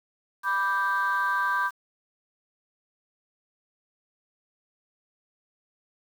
sine chord, G major, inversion first, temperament equal, 987.8 / 1174.7 / 1568 Hz, B5 / D6 / G6, 0 / 0 / 0 cents, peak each -27 / -27 / -25 dBFS, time 0.43-1.71 s, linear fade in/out 50 ms, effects tanh soft clip ceiling -17 dBFS + 8-bit

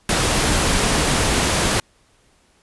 pink noise, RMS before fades -18 dBFS, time 0.09-1.8 s, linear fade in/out 2 ms, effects pink hiss -58 dBFS RMS until 2.62 s + resampled to 24000 Hz

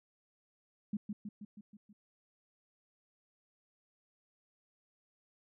sine tone with echo, 207.7 Hz, G#3, in tune, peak -32 dBFS, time 0.93-0.97 s, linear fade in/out 5 ms, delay 160 ms, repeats 6, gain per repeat -4 dB, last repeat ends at 1.93 s, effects none

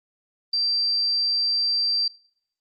sine tone, 4699 Hz, D8, in tune, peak -20 dBFS, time 0.53-2.08 s, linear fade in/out 5 ms, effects noise-tail reverb RT60 0.6 s tail -23 dB re dry + Opus 32 kbps

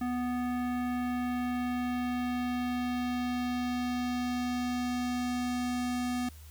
square tone with low-pass filter sweep, 246.9 Hz, B3, in tune, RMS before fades -32 dBFS, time 0.01-6.29 s, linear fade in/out 5 ms, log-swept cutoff 1600 to 10000 Hz, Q 0.95, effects added 76 Hz sine -47 dBFS peak until 6.5 s + white hiss -57 dBFS RMS until 6.5 s

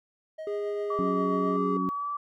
triangle tone with tremolo, 630 Hz, D#5, 21 cents sharp, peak -32 dBFS, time 0.38-1.57 s, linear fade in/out 10 ms, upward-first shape triangle, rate 7.5 Hz, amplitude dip 50%
triangle tone, 410 Hz, G#4, 22 cents flat, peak -27 dBFS, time 0.47-1.77 s, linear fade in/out 2 ms
sine tone with vibrato, 1147 Hz, D6, 41 cents flat, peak -29 dBFS, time 0.9-2.17 s, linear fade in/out 5 ms, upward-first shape sine, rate 1.8 Hz, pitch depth 18 cents each way
harmonic tone, 92.5 Hz, F#2, in tune, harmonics 2 / 3 / 4, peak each -30 / -30 / -37 dBFS, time 0.99-1.89 s, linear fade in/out 0 ms
effects none

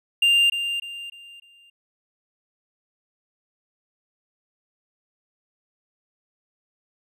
triangle tone with echo, 2794 Hz, F7, in tune, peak -13 dBFS, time 0.22-0.5 s, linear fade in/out 5 ms, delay 300 ms, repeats 4, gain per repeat -9 dB, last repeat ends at 1.7 s, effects none

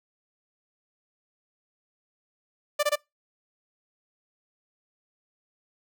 sawtooth tone bursts, 590 Hz, D5, 8 cents sharp, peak -17 dBFS, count 3, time 2.79-2.958 s, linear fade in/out 10 ms, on 42 ms, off 21 ms, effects noise-tail reverb RT60 0.2 s tail -24 dB re dry

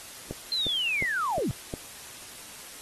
click train, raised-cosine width 2 ms, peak -20 dBFS, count 5, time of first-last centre 0.31-1.739 s, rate 2.8 Hz
sine linear sweep, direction down, 4186 to 84.5 Hz, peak -25 dBFS, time 0.52-1.51 s, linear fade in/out 0 ms
effects white hiss -44 dBFS RMS until 2.81 s + AAC 32 kbps

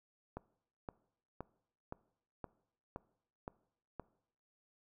click train, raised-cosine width 1 ms, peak -28 dBFS, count 8, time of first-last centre 0.37-3.997 s, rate 1.93 Hz, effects noise-tail reverb RT60 0.7 s tail -21 dB re dry

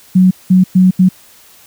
sine tone bursts at uneven times, 185 Hz, F#3, in tune, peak -4 dBFS, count 4, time 0.15-0.31 / 0.5-0.64 / 0.75-0.91 / 0.99-1.09 s, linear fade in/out 10 ms, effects white hiss -43 dBFS RMS until 1.66 s

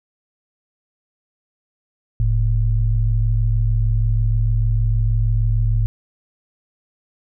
sine tone pair together, 43.73 / 110.2 Hz, F1 / A2, +3 / +3 cents, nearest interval octave + major third, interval 1600 cents, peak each -17 dBFS, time 2.2-5.86 s, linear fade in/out 0 ms, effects none

